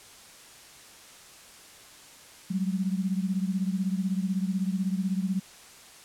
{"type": "beating tone pair", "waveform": "sine", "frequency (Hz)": [185, 201], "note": ["F#3", "G3"], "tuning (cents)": [0, 44], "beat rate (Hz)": 16, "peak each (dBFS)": [-27, -30], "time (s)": [2.5, 5.4], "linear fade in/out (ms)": 10, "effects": ["white hiss -50 dBFS RMS until 6.04 s", "low-pass 10000 Hz 12 dB/octave"]}